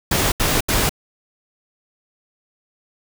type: noise bursts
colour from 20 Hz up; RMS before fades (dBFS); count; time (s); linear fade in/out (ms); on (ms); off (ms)
pink; -18; 3; 0.11-0.894; 5; 210; 77
effects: none